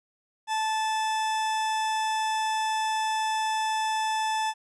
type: tone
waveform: 40% pulse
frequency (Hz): 874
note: A5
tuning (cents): -12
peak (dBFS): -24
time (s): 0.47-4.54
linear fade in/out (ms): 50
effects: resampled to 22050 Hz + 11-bit